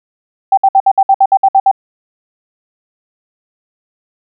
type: tone bursts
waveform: sine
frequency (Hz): 779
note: G5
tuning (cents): -11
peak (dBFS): -4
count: 11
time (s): 0.52-1.714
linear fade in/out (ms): 5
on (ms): 54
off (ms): 60
effects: none